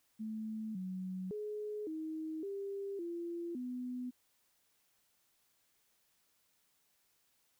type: tone with pitch steps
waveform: sine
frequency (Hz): 218.4 / 186 / 421.2 / 315.8 / 396.7 / 341.8 / 249.7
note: A3 / F#3 / G#4 / D#4 / G4 / F4 / B3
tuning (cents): -13 / +9 / +24 / +26 / +21 / -37 / +19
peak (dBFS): -38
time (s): 0.19-4.11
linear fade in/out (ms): 20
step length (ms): 560
effects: white hiss -75 dBFS RMS until 7.59 s